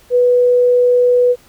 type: tone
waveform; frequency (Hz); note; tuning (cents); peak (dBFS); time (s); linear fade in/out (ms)
sine; 492.2; B4; -6; -8; 0.1-1.36; 50
effects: pink hiss -48 dBFS RMS until 1.48 s